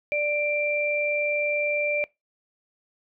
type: tone pair together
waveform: sine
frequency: 589 / 2360 Hz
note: D5 / D7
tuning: +5 / +8 cents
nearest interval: 2 octaves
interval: 2403 cents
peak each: -25 dBFS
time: 0.12-2.04 s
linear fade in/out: 0 ms
effects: noise-tail reverb RT60 0.2 s tail -24 dB re dry